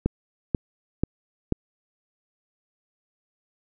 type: click train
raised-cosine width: 3 ms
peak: -8 dBFS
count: 4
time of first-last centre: 0.06-1.523 s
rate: 2.05 Hz
effects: none